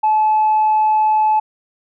sine tone, 862 Hz, A5, 36 cents flat, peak -10 dBFS, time 0.03-1.4 s, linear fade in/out 10 ms, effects tanh soft clip ceiling -8 dBFS

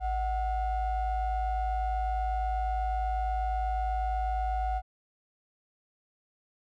triangle ring-modulated tone, 345.9 Hz, F4, 17 cents flat, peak -22 dBFS, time 0-4.82 s, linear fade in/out 50 ms, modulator 400 Hz, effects none

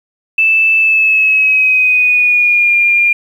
sine tone with pitch glide, 2637 to 2404 Hz, E7 to D7, 0 to +40 cents, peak -7 dBFS, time 0.38-3.13 s, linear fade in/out 5 ms, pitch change -160 cents, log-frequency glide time 0.78-2.76 s, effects 7-bit

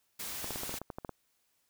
white noise, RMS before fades -40 dBFS, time 0.19-0.79 s, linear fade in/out 10 ms
clicks, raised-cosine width 1 ms, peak -25 dBFS, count 11, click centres 0.444 / 0.507 / 0.559 / 0.634 / 0.694 / 0.741 / 0.816 / 0.902 / 0.985 / 1.048 / 1.093 s
effects white hiss -75 dBFS RMS until 1.69 s

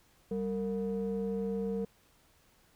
triangle ring-modulated tone, 131.2 Hz, C3, 5 cents sharp, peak -26 dBFS, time 0.31-1.85 s, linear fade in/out 5 ms, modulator 327 Hz, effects pink hiss -66 dBFS RMS until 2.75 s

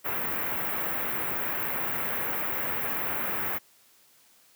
white band-stop noise, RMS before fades -30 dBFS, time 0.04-3.59 s, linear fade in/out 20 ms, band 2200 to 16000 Hz, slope 24 dB/octave, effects white hiss -60 dBFS RMS until 4.55 s + high-pass 100 Hz 12 dB/octave

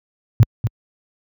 sine tone with echo, 112.8 Hz, A2, 44 cents sharp, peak -5 dBFS, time 0.4-0.43 s, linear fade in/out 0 ms, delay 240 ms, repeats 1, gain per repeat -9 dB, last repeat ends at 0.67 s, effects high-pass 60 Hz 12 dB/octave

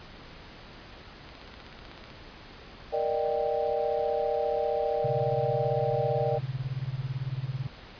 click train, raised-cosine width 0.2 ms, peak -28 dBFS, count 14, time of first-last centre 1.29-2.103 s, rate 16 Hz
sine chord, Eb major seventh, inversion second, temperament equal, 466.2 / 587.3 / 622.3 / 784 Hz, Bb4 / D5 / Eb5 / G5, 0 / 0 / 0 / 0 cents, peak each -30 / -30 / -32 / -32 dBFS, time 2.92-6.39 s, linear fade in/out 20 ms
sine tone with tremolo, 130.81 Hz, C3, in tune, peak -26 dBFS, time 5.04-7.67 s, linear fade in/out 5 ms, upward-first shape sine, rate 18 Hz, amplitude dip 95%
effects pink hiss -47 dBFS RMS until 7.99 s + resampled to 11025 Hz

